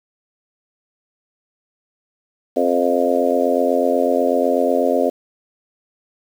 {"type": "harmonic tone with a mistuned harmonic", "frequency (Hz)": 88.1, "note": "F2", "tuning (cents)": 16, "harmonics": [3, 4, 5, 6, 7, 8], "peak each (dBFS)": [-21, -25, -21, -20, -20, -24], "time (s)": [2.56, 5.1], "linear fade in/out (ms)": 10, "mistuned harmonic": 8, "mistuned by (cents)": -17, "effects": ["7-bit"]}